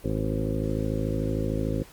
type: harmonic tone with a mistuned harmonic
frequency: 53.4 Hz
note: G#1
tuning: 49 cents sharp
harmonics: 1 / 2 / 3 / 4 / 5 / 6 / 7 / 9 / 10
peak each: -32 / -31 / -32 / -35 / -32 / -36 / -35 / -36 / -36 dBFS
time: 0.04-1.83 s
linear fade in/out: 5 ms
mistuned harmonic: 1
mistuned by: -41 cents
effects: pink hiss -51 dBFS RMS until 1.92 s + Opus 32 kbps